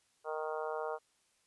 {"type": "harmonic tone", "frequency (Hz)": 155.56, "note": "D#3", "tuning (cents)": 0, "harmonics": [3, 4, 5, 6, 7, 8, 9], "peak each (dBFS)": [-39, -41, -43, -45, -46, -47, -48], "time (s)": [0.24, 0.99], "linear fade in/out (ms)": 50, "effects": ["white hiss -73 dBFS RMS until 1.46 s", "resampled to 24000 Hz"]}